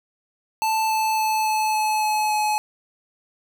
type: tone with pitch steps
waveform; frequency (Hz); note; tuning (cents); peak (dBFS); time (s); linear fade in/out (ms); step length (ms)
square; 880 / 874.9 / 869.9 / 864.9 / 859.9 / 854.9 / 850; A5 / A5 / A5 / A5 / A5 / G#5 / G#5; 0 / -10 / -20 / -30 / -40 / +50 / +40; -20; 0.62-2.58; 0; 280
effects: none